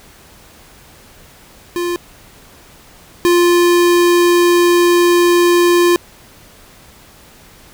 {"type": "tone pair in turn", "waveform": "square", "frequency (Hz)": [349.2, 349.2], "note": ["F4", "F4"], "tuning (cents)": [0, 0], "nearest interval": "unison", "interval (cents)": 0, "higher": "neither", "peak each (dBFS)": [-17, -9], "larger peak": "second", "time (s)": [[1.76, 1.96], [3.25, 5.96]], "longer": "second", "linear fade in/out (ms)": 0, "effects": ["pink hiss -43 dBFS RMS until 7.73 s"]}